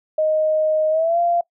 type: tone with pitch glide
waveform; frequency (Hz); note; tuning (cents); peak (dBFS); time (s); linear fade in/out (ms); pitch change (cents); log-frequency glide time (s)
sine; 622.3 to 690.5; D#5 to F5; 0 to -20; -15; 0.18-1.41; 5; +180; 0.9-1.19
effects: noise-tail reverb RT60 0.1 s tail -22 dB re dry